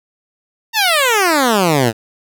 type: exponential sweep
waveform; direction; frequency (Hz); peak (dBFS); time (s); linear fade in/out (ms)
10% pulse; down; 932.3 to 106.9; -3; 0.73-1.93; 50
effects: none